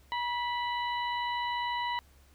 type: harmonic tone with a mistuned harmonic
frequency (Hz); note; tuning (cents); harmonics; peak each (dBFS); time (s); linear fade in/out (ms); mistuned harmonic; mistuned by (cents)
987.8; B5; 0; 1 / 2 / 3 / 4; -31 / -37 / -41 / -43; 0.12-1.99; 0; 1; -46
effects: added 68 Hz sine -58 dBFS peak until 2.34 s + pink hiss -64 dBFS RMS until 2.34 s